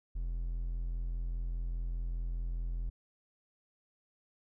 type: tone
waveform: triangle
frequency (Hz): 42.45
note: F1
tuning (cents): -48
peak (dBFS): -31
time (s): 0.15-2.9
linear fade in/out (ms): 10
effects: none